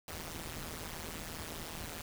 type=noise with amplitude modulation; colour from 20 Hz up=pink; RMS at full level=-39 dBFS; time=0.08-2.02 s; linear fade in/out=2 ms; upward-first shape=sine; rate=161 Hz; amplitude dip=100%; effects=none